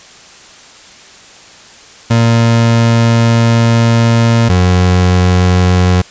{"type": "tone pair in turn", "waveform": "30% pulse", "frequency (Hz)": [115.8, 90.67], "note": ["A#2", "F#2"], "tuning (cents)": [-11, -35], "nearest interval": "major third", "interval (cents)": 424, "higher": "first", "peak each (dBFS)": -4, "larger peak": "neither", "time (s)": [[2.1, 4.49], [4.49, 6.02]], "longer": "first", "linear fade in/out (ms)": 10, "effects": ["white hiss -37 dBFS RMS until 6.1 s", "resampled to 16000 Hz"]}